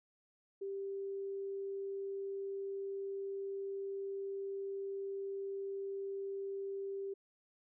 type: tone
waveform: sine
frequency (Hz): 393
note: G4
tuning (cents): +4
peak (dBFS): -38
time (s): 0.61-7.14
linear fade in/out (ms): 10
effects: none